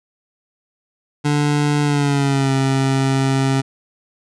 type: tone with pitch glide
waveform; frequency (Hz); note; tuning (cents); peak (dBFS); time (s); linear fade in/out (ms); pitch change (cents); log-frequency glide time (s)
25% pulse; 146.83 to 134.64; D3 to C3; 0 to +50; -11; 1.24-3.62; 20; -150; 1.83-2.52
effects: resampled to 22050 Hz